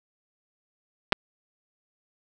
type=clicks; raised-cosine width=0.3 ms; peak=-4 dBFS; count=2; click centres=1.123 / 1.128 s; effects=none